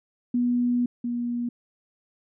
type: tone pair in turn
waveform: sine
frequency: 243.7 / 239.9 Hz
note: B3 / A#3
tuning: -23 / +50 cents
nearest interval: unison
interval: 27 cents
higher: first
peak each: -20 / -25 dBFS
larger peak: first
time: 0.34-0.86 / 1.04-1.49 s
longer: first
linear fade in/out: 5 ms
effects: none